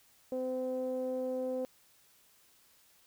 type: tone with low-pass filter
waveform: sawtooth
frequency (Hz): 256.7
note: C4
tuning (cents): -33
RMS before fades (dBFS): -35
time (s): 0.32-1.65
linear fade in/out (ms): 0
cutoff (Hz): 550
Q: 5.5
effects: white hiss -65 dBFS RMS until 3.06 s